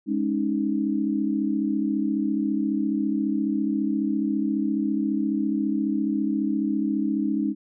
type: chord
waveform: sine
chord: Ab suspended fourth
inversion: none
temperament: just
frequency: 207.7 / 276.9 / 311.5 Hz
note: Ab3 / Db4 / Eb4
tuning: 0 / -2 / +2 cents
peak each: -26 dBFS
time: 0.06-7.55 s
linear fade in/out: 50 ms
effects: none